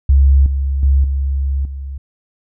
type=tone with level steps; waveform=sine; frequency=68.4 Hz; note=C#2; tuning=23 cents flat; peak=-6 / -14 / -8 / -14 / -23 dBFS; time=0.09-1.98 s; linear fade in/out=5 ms; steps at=0.46 / 0.83 / 1.04 / 1.65 s; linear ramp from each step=2 ms; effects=none